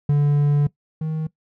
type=tone pair in turn; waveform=triangle; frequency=145.2 / 157.39 Hz; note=D3 / D#3; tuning=-19 / +20 cents; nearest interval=minor second; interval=139 cents; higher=second; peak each=-12 / -20 dBFS; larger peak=first; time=0.09-0.67 / 1.01-1.27 s; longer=first; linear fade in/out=5 ms; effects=noise-tail reverb RT60 0.1 s tail -19 dB re dry